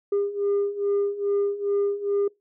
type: beating tone pair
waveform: sine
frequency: 402 / 404.4 Hz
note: G4 / G#4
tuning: +44 / -46 cents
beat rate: 2.4 Hz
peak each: -25 / -22 dBFS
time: 0.12-2.28 s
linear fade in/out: 5 ms
effects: noise-tail reverb RT60 0.2 s tail -24 dB re dry + tanh soft clip ceiling -18 dBFS